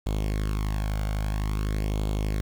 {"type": "tone with flanger", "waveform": "sawtooth", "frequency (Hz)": 51.9, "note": "G#1", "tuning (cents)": 0, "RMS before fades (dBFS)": -27, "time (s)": [0.06, 2.41], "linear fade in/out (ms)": 5, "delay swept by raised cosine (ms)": [0.27, 1.37], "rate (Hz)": 0.5, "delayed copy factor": 0.65, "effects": ["8-bit"]}